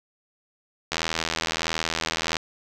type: click train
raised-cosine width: 0.2 ms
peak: -7 dBFS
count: 119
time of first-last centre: 0.92-2.368 s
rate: 81.5 Hz
effects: none